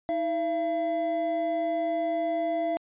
triangle tone pair together, 319 / 676 Hz, D#4 / E5, +43 / +43 cents, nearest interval octave + minor second, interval 1300 cents, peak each -30 / -24 dBFS, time 0.09-2.77 s, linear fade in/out 0 ms, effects resampled to 8000 Hz

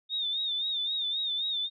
sine tone with vibrato, 3645 Hz, A#7, 40 cents flat, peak -28 dBFS, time 0.09-1.7 s, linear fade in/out 50 ms, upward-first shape sine, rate 3.8 Hz, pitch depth 76 cents each way, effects none

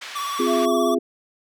pink band-pass noise, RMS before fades -36 dBFS, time 0.01-0.66 s, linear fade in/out 10 ms, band 1400 to 4500 Hz, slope 12 dB/octave
square tone with vibrato, 1142 Hz, D6, 49 cents flat, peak -26 dBFS, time 0.15-0.95 s, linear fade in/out 10 ms, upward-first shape triangle, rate 17 Hz, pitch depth 53 cents each way
sine chord, F minor, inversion second, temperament equal with one note detuned, 259.7 / 349.2 / 415.3 Hz, C4 / F4 / Ab4, -13 / 0 / 0 cents, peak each -23 dBFS, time 0.39-0.99 s, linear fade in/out 10 ms
sine tone, 670 Hz, E5, 28 cents sharp, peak -22 dBFS, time 0.46-0.99 s, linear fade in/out 50 ms
effects none

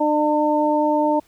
harmonic tone, 300.8 Hz, D4, 42 cents sharp, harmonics 1 / 2 / 3, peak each -20 / -20 / -20 dBFS, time 0-1.2 s, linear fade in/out 10 ms, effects pink hiss -57 dBFS RMS until 1.27 s

